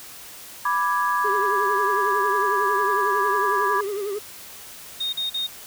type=chord; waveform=sine; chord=G# diminished; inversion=first; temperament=equal; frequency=987.8 / 1174.7 / 1661.2 Hz; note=B5 / D6 / G#6; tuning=0 / 0 / 0 cents; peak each=-23 / -23 / -26 dBFS; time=0.65-3.81 s; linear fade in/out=5 ms
type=tone with vibrato; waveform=triangle; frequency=404.8 Hz; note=G#4; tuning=44 cents flat; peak=-23 dBFS; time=1.24-4.19 s; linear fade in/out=10 ms; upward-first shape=triangle; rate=11 Hz; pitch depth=100 cents each way
type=tone bursts; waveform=sine; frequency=3701 Hz; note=A#7; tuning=13 cents flat; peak=-23 dBFS; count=3; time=5-5.47 s; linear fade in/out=10 ms; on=130 ms; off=40 ms
effects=white hiss -41 dBFS RMS until 5.66 s